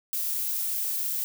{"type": "noise", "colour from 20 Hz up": "violet", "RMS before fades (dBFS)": -29, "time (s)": [0.13, 1.24], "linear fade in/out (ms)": 0, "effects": []}